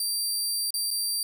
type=tone with dropouts; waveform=20% pulse; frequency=4699 Hz; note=D8; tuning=in tune; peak=-20 dBFS; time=0-1.23 s; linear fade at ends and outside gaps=2 ms; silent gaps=0.706-0.74 / 0.906-0.911 s; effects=none